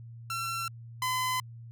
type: tone pair in turn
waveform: sawtooth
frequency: 1353 / 1017.4 Hz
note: E6 / C6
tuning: +45 / -49 cents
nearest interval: perfect fourth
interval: 494 cents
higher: first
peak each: -28 / -24 dBFS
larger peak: second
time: 0.3-0.68 / 1.02-1.4 s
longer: neither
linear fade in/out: 2 ms
effects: added 116 Hz sine -43 dBFS peak until 1.71 s